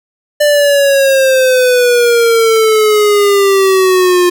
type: exponential sweep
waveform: square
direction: down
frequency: 594 to 353.4 Hz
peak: -7 dBFS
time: 0.4-4.3 s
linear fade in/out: 10 ms
effects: none